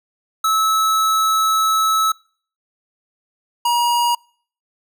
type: tone pair in turn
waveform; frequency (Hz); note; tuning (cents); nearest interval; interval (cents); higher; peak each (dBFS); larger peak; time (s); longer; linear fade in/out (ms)
square; 1300 / 954.1; E6 / A#5; -24 / +40; perfect fourth; 536; first; -15; neither; 0.44-2.12 / 3.65-4.15; first; 5
effects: noise-tail reverb RT60 0.5 s tail -26 dB re dry